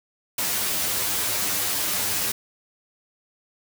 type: noise with comb filter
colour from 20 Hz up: white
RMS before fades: -25 dBFS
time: 0.38-2.32 s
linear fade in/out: 5 ms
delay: 9.9 ms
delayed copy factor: +0.95
effects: none